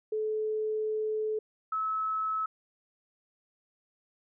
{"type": "tone pair in turn", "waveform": "sine", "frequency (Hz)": [432.1, 1296.3], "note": ["A4", "E6"], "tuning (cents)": [-31, -29], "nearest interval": "octave + perfect fifth", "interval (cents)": 1902, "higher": "second", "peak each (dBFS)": -28, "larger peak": "neither", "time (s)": [[0.12, 1.39], [1.72, 2.46]], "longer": "first", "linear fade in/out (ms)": 5, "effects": []}